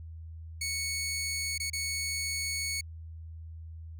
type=tone with dropouts; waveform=15% pulse; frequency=2217 Hz; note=C#7; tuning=in tune; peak=-25 dBFS; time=0.61-2.81 s; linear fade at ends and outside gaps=5 ms; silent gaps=1.58-1.599 / 1.7-1.731 s; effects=added 81 Hz sine -41 dBFS peak until 3.99 s